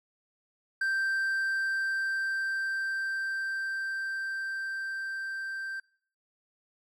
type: tone with level ramp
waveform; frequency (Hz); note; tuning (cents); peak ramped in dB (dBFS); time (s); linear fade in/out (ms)
triangle; 1568; G6; 0; -24 to -32; 0.81-5.8; 5
effects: noise-tail reverb RT60 0.5 s tail -23 dB re dry